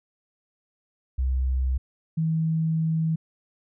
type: tone pair in turn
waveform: sine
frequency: 64.7 / 160.79 Hz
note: C2 / E3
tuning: -19 / -43 cents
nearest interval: octave + major third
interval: 1576 cents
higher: second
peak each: -21 dBFS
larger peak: neither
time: 1.18-1.78 / 2.17-3.16 s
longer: second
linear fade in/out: 10 ms
effects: none